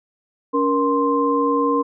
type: tone cluster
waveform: sine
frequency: 283 / 472 / 1047 Hz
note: C#4 / A#4 / C6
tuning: +36 / +22 / +1 cents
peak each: -20 dBFS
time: 0.53-1.83 s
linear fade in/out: 20 ms
effects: none